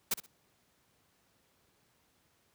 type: noise with echo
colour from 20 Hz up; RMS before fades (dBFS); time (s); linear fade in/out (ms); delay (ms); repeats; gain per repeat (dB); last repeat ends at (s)
white; -30; 0.11-0.14; 5; 62; 2; -13; 0.264
effects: pink hiss -71 dBFS RMS until 2.54 s + high-pass 80 Hz 12 dB/octave